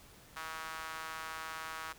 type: tone with high-pass filter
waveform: sawtooth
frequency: 160 Hz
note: D#3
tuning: 49 cents sharp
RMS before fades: -43 dBFS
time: 0.36-1.93 s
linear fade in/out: 10 ms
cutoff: 1200 Hz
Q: 2.3
effects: pink hiss -58 dBFS RMS until 1.98 s